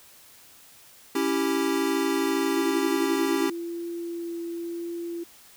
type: chord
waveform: square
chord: C# diminished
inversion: none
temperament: equal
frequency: 277.2 / 329.6 / 392 Hz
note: C#4 / E4 / G4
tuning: 0 / 0 / 0 cents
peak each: -28 dBFS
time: 1.15-3.5 s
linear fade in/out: 5 ms
type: tone with vibrato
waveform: sine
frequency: 340.1 Hz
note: F4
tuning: 46 cents flat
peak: -30 dBFS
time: 2.55-5.24 s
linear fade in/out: 10 ms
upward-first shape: triangle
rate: 0.93 Hz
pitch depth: 8 cents each way
effects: white hiss -52 dBFS RMS until 5.56 s